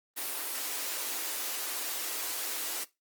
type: high-pass noise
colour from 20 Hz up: white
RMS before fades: -35 dBFS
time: 0.16-2.85 s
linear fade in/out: 20 ms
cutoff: 260 Hz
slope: 96 dB/octave
effects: noise-tail reverb RT60 0.2 s tail -18 dB re dry + Opus 24 kbps